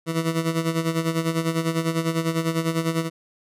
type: tone with tremolo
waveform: 20% pulse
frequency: 163.7 Hz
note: E3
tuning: 12 cents flat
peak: -14 dBFS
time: 0.06-3.1 s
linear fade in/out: 50 ms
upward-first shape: sine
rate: 10 Hz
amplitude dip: 70%
effects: resampled to 32000 Hz